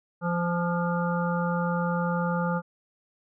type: harmonic tone with a mistuned harmonic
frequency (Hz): 173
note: F3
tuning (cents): -16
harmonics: 1 / 3 / 5 / 7 / 8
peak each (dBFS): -26 / -31 / -33 / -34 / -35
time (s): 0.21-2.62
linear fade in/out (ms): 50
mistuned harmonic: 8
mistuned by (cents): +34
effects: none